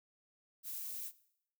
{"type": "noise", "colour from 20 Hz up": "violet", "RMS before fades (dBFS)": -43, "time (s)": [0.63, 1.12], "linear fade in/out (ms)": 50, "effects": ["noise-tail reverb RT60 0.7 s tail -18 dB re dry"]}